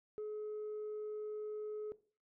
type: tone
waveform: sine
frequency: 425 Hz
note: G#4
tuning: 40 cents sharp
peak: -37 dBFS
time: 0.18-1.92 s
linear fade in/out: 0 ms
effects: noise-tail reverb RT60 0.4 s tail -18 dB re dry + tanh soft clip ceiling -38 dBFS